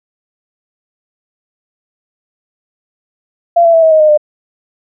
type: tone with pitch steps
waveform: sine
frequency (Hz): 685 / 670.1 / 655.6 / 641.3 / 627.4 / 613.8 / 600.5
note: F5 / E5 / E5 / E5 / D#5 / D#5 / D5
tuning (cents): -34 / +28 / -10 / -48 / +14 / -24 / +38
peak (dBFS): -4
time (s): 3.56-4.176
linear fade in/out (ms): 10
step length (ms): 88
effects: none